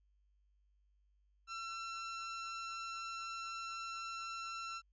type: tone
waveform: sawtooth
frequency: 1348 Hz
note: E6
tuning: 38 cents sharp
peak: -38 dBFS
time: 1.47-4.82 s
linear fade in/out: 50 ms
effects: added 50 Hz sine -70 dBFS peak until 4.92 s + resampled to 16000 Hz